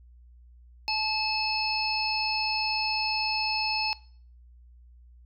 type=harmonic tone; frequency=866 Hz; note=A5; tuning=28 cents flat; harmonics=1 / 3 / 5 / 6; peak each=-31 / -31 / -31 / -31 dBFS; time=0.88-3.93 s; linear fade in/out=0 ms; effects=noise-tail reverb RT60 0.5 s tail -21 dB re dry + added 60 Hz sine -50 dBFS peak until 5.25 s